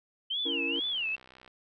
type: tone with vibrato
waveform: sine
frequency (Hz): 2999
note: F#7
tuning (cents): +23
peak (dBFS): -29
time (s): 0.3-1.16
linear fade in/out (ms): 10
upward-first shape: sine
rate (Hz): 2.2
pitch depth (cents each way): 260
type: chord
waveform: triangle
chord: A# diminished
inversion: first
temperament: just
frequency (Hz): 279.7 / 335.6 / 466.2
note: C#4 / E4 / A#4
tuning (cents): +16 / +31 / 0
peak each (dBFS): -35 / -35 / -37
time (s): 0.45-0.8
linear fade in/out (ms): 10
type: click train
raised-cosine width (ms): 0.3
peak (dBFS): -36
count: 47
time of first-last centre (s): 0.76-1.478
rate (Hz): 64.1
effects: none

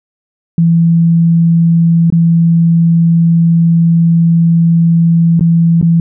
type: tone with dropouts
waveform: sine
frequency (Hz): 167.1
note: E3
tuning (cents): +24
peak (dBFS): -5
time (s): 0.58-6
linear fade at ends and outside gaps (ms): 2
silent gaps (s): 2.102-2.124 / 5.395-5.408 / 5.814-5.826
effects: none

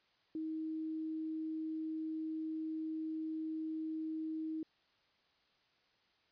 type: tone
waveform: sine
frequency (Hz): 316.6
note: D#4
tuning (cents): +30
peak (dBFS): -37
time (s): 0.35-4.63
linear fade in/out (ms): 2
effects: white hiss -73 dBFS RMS until 6.31 s + resampled to 11025 Hz

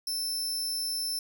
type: tone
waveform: sawtooth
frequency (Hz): 5310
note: E8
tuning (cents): +12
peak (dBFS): -27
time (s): 0.07-1.19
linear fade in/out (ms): 2
effects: none

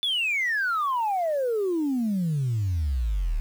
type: exponential sweep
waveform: sine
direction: down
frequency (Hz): 3520 to 35.46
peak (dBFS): -21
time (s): 0.03-3.4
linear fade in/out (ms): 0
effects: tanh soft clip ceiling -20 dBFS + 8-bit

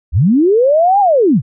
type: linear two-way sweep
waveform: sine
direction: up then down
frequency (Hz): 57 to 830.6 to 93.8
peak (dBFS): -7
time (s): 0.12-1.42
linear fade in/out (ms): 50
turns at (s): 1
effects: none

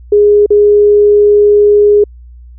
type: tone with dropouts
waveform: sine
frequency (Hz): 413.6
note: G#4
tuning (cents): -7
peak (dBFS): -3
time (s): 0.12-2.04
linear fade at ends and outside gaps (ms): 5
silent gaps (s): 0.462-0.504
effects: added 60 Hz sine -31 dBFS peak until 2.58 s

